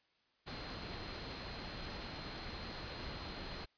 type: tone in noise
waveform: sine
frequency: 4155 Hz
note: C8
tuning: 13 cents flat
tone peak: -54 dBFS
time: 0.46-3.66 s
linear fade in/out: 20 ms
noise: pink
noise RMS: -45 dBFS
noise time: 0.46-3.66 s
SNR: -12 dB
effects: white hiss -75 dBFS RMS until 3.77 s + resampled to 11025 Hz